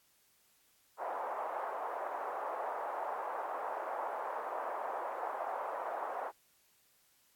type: band-pass noise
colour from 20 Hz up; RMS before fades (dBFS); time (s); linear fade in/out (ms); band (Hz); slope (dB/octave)
white; -39; 0.97-6.32; 50; 570 to 1000; 24
effects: white hiss -70 dBFS RMS until 7.35 s + AAC 64 kbps